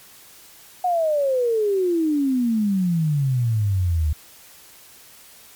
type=exponential sweep; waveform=sine; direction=down; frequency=737 to 73.6 Hz; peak=-17 dBFS; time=0.84-4.13 s; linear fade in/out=5 ms; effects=white hiss -47 dBFS RMS until 5.55 s + MP3 96 kbps